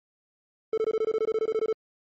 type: tone bursts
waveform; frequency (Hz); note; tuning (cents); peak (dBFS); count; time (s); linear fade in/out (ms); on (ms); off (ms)
triangle; 440; A4; 0; -20; 15; 0.73-1.728; 2; 46; 22
effects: MP3 32 kbps